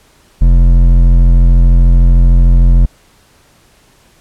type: tone with hard clipping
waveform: triangle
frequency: 43.26 Hz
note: F1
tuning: 16 cents flat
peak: -5 dBFS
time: 0.41-2.86 s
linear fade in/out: 10 ms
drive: 13 dB
effects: pink hiss -48 dBFS RMS until 4.2 s + low-pass 12000 Hz 12 dB/octave